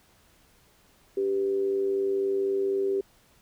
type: tone with amplitude modulation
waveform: sine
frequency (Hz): 392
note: G4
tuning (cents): 0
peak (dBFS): -21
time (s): 1.17-3.01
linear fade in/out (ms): 5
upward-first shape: sine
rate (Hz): 104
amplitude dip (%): 50
effects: pink hiss -61 dBFS RMS until 3.41 s